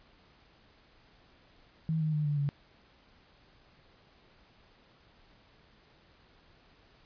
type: tone with pitch steps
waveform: sine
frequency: 160 / 155.45 / 151.02 / 146.72 / 142.54 Hz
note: D#3 / D#3 / D3 / D3 / C#3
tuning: +49 / -1 / +49 / -1 / +49 cents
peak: -27 dBFS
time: 1.89-2.49 s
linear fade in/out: 0 ms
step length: 120 ms
effects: pink hiss -62 dBFS RMS until 7.05 s + resampled to 11025 Hz